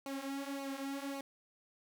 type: tone with flanger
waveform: sawtooth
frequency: 275.3 Hz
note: C#4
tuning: 12 cents flat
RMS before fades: -41 dBFS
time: 0.06-1.21 s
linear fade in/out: 2 ms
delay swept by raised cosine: 0.57 to 5.57 ms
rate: 1.8 Hz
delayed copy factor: -0.75
effects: none